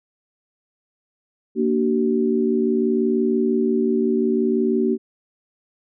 sine chord, Bb augmented, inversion none, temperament equal with one note detuned, 233.1 / 293.7 / 379.5 Hz, Bb3 / D4 / F#4, 0 / 0 / +44 cents, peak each -20 / -24 / -20 dBFS, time 1.55-4.98 s, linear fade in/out 50 ms, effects none

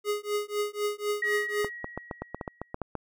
square tone with tremolo, 415.3 Hz, G#4, in tune, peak -25 dBFS, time 0.04-1.7 s, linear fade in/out 50 ms, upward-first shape triangle, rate 4 Hz, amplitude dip 100%
sine tone with exponential decay, 1907 Hz, A#6, 39 cents sharp, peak -24 dBFS, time 1.22-2.74 s, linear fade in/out 5 ms, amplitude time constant 330 ms
clicks, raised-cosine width 1 ms, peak -18 dBFS, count 12, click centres 1.646 / 1.844 / 1.976 / 2.112 / 2.22 / 2.346 / 2.412 / 2.478 / 2.616 / 2.744 / 2.817 / 2.953 s
effects none

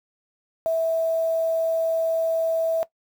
sine tone with quantisation, 654 Hz, E5, 14 cents flat, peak -19 dBFS, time 0.66-2.83 s, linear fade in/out 0 ms, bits 7, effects noise-tail reverb RT60 0.1 s tail -18 dB re dry

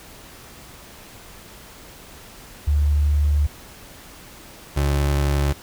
sine / 30% pulse tone pair in turn, 73.42 / 70.92 Hz, D2 / C#2, 0 / +40 cents, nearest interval minor second, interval 60 cents, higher first, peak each -15 dBFS, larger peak neither, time 2.67-3.47 / 4.76-5.53 s, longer first, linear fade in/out 10 ms, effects pink hiss -43 dBFS RMS until 5.62 s

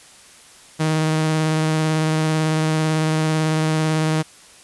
sawtooth tone with vibrato, 157 Hz, D#3, 16 cents sharp, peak -13 dBFS, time 0.79-4.23 s, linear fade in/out 20 ms, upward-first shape sine, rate 18 Hz, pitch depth 14 cents each way, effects white hiss -46 dBFS RMS until 4.63 s + resampled to 24000 Hz

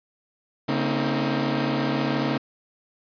sawtooth tone cluster, 141.3 / 229 / 263.3 / 315.2 Hz, C#3 / A#3 / C4 / D#4, +34 / -31 / +11 / +23 cents, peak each -24 dBFS, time 0.68-2.38 s, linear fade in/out 10 ms, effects resampled to 11025 Hz

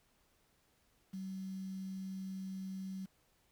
sine tone with quantisation, 190.4 Hz, F#3, 50 cents sharp, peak -40 dBFS, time 1.13-3.06 s, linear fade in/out 10 ms, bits 10, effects pink hiss -73 dBFS RMS until 3.51 s

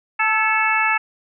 harmonic tone with a mistuned harmonic, 440 Hz, A4, in tune, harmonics 2 / 3 / 4 / 5 / 6, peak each -22 / -22 / -22 / -22 / -22 dBFS, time 0.19-0.98 s, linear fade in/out 10 ms, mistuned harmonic 4, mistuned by -44 cents, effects none

